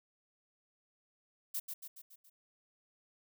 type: noise with echo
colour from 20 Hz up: violet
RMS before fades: -37 dBFS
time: 1.54-1.6 s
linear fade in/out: 10 ms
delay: 140 ms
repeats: 5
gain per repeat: -5 dB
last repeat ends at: 2.3 s
effects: none